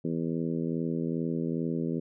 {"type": "harmonic tone", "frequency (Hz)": 82.41, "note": "E2", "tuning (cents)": 0, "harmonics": [2, 3, 4, 5, 6, 7], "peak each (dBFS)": [-32, -32, -35, -37, -41, -49], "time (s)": [0.04, 2], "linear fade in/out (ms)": 10, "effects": []}